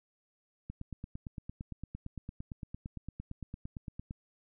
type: click train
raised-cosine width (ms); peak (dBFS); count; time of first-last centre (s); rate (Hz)
5; -28; 31; 0.7-4.109; 8.8
effects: none